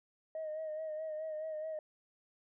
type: tone with vibrato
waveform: sine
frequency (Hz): 625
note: D#5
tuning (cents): +8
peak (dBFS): -36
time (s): 0.35-1.79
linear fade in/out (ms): 2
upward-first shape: sine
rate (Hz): 4.7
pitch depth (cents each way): 38
effects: tanh soft clip ceiling -34 dBFS